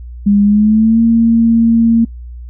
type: tone with pitch glide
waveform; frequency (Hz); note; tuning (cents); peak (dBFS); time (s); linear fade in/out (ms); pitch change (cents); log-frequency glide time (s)
sine; 203.1 to 229.3; G#3 to A#3; -38 to -28; -6; 0.26-2.05; 10; +210; 0.43-1.01
effects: noise-tail reverb RT60 0.1 s tail -26 dB re dry + added 60 Hz sine -26 dBFS peak until 2.49 s